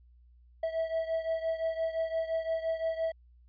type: beating tone pair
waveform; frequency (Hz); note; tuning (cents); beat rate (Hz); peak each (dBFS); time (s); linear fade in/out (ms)
triangle; 650 / 655.8; E5 / E5; -24 / -9; 5.8; -29 / -33; 0.63-3.12; 5
effects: added 60 Hz sine -56 dBFS peak until 3.48 s + resampled to 11025 Hz